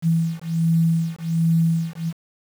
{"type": "beating tone pair", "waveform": "sine", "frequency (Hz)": [164.2, 165.5], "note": ["E3", "E3"], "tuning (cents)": [-6, 7], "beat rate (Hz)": 1.3, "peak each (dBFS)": -20, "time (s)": [0.02, 2.13], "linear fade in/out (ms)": 50, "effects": ["7-bit"]}